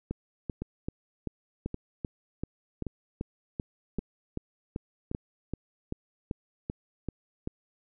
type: two click trains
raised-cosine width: 3 ms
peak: -21 / -19 dBFS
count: 5 / 20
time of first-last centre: 0.62-5.114 / 0.11-7.474 s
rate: 0.89 / 2.58 Hz
effects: none